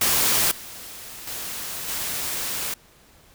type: noise with level steps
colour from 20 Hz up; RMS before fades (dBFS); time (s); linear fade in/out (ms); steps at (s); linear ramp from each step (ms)
white; -20 / -39 / -32 / -28; 0.01-2.74; 5; 0.51 / 1.27 / 1.88; 5
effects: pink hiss -54 dBFS RMS until 3.34 s